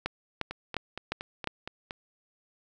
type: two click trains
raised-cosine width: 0.3 ms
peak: -20 / -13 dBFS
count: 7 / 5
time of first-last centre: 0.51-1.909 / 0.06-1.473 s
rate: 4.29 / 2.83 Hz
effects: none